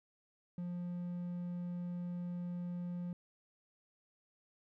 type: tone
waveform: triangle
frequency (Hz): 176.1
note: F3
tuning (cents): +15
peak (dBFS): -36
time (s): 0.58-3.13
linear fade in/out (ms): 2
effects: none